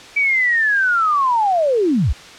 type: linear sweep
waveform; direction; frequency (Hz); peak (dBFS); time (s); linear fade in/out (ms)
sine; down; 2313 to 41.25; -13; 0.16-2.13; 10
effects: white hiss -38 dBFS RMS until 2.38 s + low-pass 5000 Hz 12 dB/octave